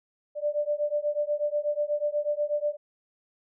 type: beating tone pair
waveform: sine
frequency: 587 / 595.2 Hz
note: D5 / D5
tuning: -1 / +23 cents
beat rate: 8.2 Hz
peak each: -28 dBFS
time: 0.35-2.77 s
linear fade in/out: 50 ms
effects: none